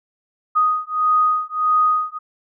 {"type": "beating tone pair", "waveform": "sine", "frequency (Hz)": [1244.5, 1246.1], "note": ["D#6", "D#6"], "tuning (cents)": [0, 2], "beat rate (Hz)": 1.6, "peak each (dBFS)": -18, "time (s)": [0.55, 2.19], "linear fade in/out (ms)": 20, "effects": []}